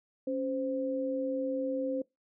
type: tone pair together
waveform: sine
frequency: 275.5 / 520 Hz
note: C#4 / C5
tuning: -11 / -11 cents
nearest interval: major seventh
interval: 1100 cents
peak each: -33 / -32 dBFS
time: 0.27-2.02 s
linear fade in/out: 5 ms
effects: noise-tail reverb RT60 0.2 s tail -23 dB re dry